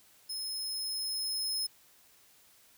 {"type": "tone with level ramp", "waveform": "sawtooth", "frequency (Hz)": 5170, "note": "E8", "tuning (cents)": -34, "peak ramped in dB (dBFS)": [-33, -28], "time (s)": [0.29, 1.67], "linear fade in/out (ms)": 10, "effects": ["white hiss -62 dBFS RMS until 2.77 s"]}